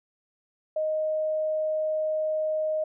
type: tone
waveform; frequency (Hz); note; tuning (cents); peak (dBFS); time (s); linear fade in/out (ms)
sine; 622.3; D#5; 0; -24; 0.76-2.84; 5
effects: none